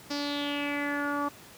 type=tone with low-pass filter sweep; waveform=sawtooth; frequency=288 Hz; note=D4; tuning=34 cents flat; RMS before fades=-31 dBFS; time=0.1-1.29 s; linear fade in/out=10 ms; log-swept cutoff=5200 to 1100 Hz; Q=5.1; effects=pink hiss -50 dBFS RMS until 1.57 s + high-pass 100 Hz 12 dB/octave